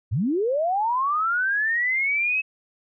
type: linear sweep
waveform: sine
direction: up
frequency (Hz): 82.9 to 2593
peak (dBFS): -20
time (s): 0.11-2.42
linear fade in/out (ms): 20
effects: none